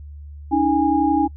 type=tone cluster; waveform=sine; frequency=286.6 / 318.1 / 821 Hz; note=D4 / D#4 / G#5; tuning=-42 / +38 / -20 cents; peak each=-19 dBFS; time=0.51-1.28 s; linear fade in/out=20 ms; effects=noise-tail reverb RT60 0.1 s tail -25 dB re dry + added 73 Hz sine -34 dBFS peak until 1.36 s